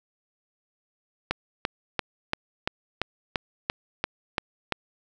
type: click train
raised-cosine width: 0.3 ms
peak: -8 dBFS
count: 11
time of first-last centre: 1.31-4.723 s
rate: 2.93 Hz
effects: none